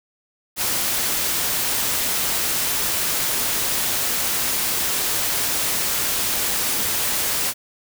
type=noise; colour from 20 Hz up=white; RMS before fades=-22 dBFS; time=0.56-7.54 s; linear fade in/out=50 ms; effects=none